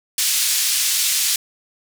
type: band-pass noise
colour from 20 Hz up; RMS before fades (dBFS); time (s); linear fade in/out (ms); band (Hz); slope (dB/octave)
white; -19; 0.18-1.36; 2; 2900 to 10000; 12
effects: none